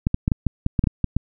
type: clicks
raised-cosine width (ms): 5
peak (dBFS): -6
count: 11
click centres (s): 0.069 / 0.144 / 0.279 / 0.318 / 0.467 / 0.664 / 0.792 / 0.84 / 0.872 / 1.043 / 1.166
effects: none